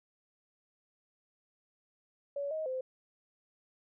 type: tone with pitch steps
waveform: sine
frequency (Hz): 566 / 629 / 517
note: C#5 / D#5 / C5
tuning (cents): +36 / +19 / -21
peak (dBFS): -33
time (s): 2.36-2.81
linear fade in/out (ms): 5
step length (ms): 150
effects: none